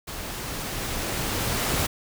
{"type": "noise with level ramp", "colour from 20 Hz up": "pink", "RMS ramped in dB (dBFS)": [-35, -24], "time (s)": [0.07, 1.87], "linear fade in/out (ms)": 10, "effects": []}